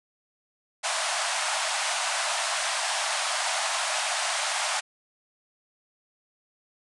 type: band-pass noise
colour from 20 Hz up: pink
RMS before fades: -28 dBFS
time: 0.83-4.81 s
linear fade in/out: 20 ms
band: 610 to 10000 Hz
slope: 96 dB/octave
effects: none